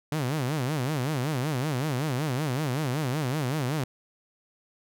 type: tone with vibrato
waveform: sawtooth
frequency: 139.3 Hz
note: C#3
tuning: 9 cents sharp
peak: -22 dBFS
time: 0.12-3.84 s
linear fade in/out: 2 ms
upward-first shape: sine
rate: 5.3 Hz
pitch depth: 230 cents each way
effects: none